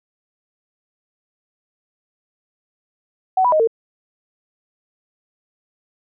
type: tone with pitch steps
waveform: sine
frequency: 751 / 985 / 622 / 453.6 Hz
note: F#5 / B5 / D#5 / A#4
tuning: +26 / -5 / -1 / -47 cents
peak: -12 dBFS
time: 3.37-3.674 s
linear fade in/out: 5 ms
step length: 76 ms
effects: none